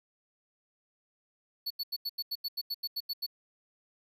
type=tone bursts; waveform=square; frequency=4435 Hz; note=C#8; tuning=in tune; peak=-32 dBFS; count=13; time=1.66-3.265 s; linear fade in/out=10 ms; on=45 ms; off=85 ms; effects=11-bit